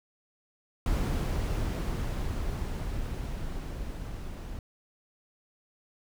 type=noise with level ramp; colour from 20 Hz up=brown; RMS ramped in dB=-27 to -39 dBFS; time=0.86-4.59 s; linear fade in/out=2 ms; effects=none